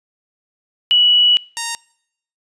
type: tone pair in turn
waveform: sine / 5% pulse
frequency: 2939 / 927.3 Hz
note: F#7 / A#5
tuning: -12 / -9 cents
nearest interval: octave + minor sixth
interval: 1997 cents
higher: first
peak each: -9 dBFS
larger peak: neither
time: 0.91-1.37 / 1.57-1.75 s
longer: first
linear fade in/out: 0 ms
effects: noise-tail reverb RT60 0.7 s tail -24 dB re dry + resampled to 22050 Hz